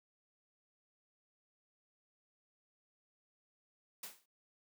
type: noise with exponential decay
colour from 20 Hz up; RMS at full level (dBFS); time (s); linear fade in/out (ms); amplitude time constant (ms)
white; -42; 4.03-4.26; 5; 49
effects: noise-tail reverb RT60 0.1 s tail -20 dB re dry + high-pass 200 Hz 12 dB/octave